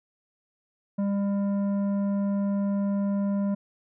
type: tone with tanh clipping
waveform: triangle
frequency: 200 Hz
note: G3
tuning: 35 cents sharp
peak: -25 dBFS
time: 0.98-3.55 s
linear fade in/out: 10 ms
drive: 14 dB
effects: none